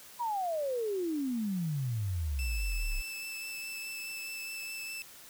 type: exponential sweep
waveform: sine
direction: down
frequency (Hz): 987.8 to 30.64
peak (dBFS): -30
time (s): 0.19-3.02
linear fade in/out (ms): 20
type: tone with vibrato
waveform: sawtooth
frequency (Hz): 2637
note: E7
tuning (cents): 0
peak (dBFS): -35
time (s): 2.39-5.02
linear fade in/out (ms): 0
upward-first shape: sine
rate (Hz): 4.8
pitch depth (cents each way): 10
effects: white hiss -52 dBFS RMS until 5.29 s